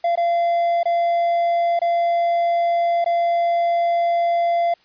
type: tone with dropouts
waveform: triangle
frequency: 686 Hz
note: F5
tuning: 31 cents flat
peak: -14 dBFS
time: 0.04-4.74 s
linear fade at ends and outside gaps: 5 ms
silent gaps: 0.156-0.174 / 0.832-0.855 / 1.792-1.816 / 3.044-3.06 s
effects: white hiss -57 dBFS RMS until 4.84 s + resampled to 11025 Hz